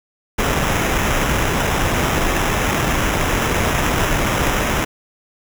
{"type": "noise with sample-and-hold", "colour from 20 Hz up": "pink", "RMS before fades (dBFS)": -18, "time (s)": [0.38, 4.85], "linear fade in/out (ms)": 10, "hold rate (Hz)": 4410, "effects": []}